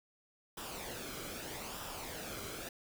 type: noise with flanger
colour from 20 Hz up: pink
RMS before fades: -44 dBFS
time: 0.57-2.69 s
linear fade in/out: 5 ms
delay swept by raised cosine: 0.46 to 1.12 ms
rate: 0.8 Hz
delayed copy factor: -0.55
effects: none